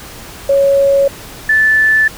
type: tone pair in turn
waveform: sine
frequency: 554.4 / 1752 Hz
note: C#5 / A6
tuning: 0 / -8 cents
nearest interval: octave + minor sixth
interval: 1992 cents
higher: second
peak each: -7 dBFS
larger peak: neither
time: 0.49-1.08 / 1.49-2.08 s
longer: neither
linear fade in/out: 5 ms
effects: pink hiss -32 dBFS RMS until 2.17 s